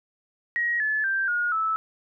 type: tone with pitch steps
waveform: sine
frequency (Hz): 1894 / 1726.8 / 1574.4 / 1435.4 / 1308.7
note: A#6 / A6 / G6 / F6 / E6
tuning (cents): +27 / -33 / +7 / +47 / -13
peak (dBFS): -22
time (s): 0.56-1.76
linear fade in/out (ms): 0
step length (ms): 240
effects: none